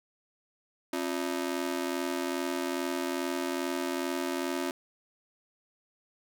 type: ring-modulated tone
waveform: sawtooth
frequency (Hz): 311.1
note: D#4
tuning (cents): 0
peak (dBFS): -23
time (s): 0.93-4.71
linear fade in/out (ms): 2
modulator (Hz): 41.2
effects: none